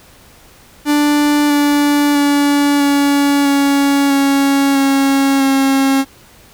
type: tone with pitch steps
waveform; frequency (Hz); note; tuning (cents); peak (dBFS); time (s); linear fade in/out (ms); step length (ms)
45% pulse; 293.7 / 290.3 / 287 / 283.7 / 280.4 / 277.2 / 274 / 270.9; D4 / D4 / D4 / C#4 / C#4 / C#4 / C#4 / C#4; 0 / -20 / -40 / +40 / +20 / 0 / -20 / -40; -10; 0.85-6.05; 50; 650
effects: pink hiss -44 dBFS RMS until 6.53 s